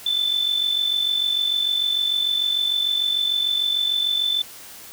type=tone with amplitude modulation; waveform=sine; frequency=3520 Hz; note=A7; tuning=in tune; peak=-16 dBFS; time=0.06-4.42 s; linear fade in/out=5 ms; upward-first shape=sine; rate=46.7 Hz; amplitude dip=60%; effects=white hiss -41 dBFS RMS until 4.92 s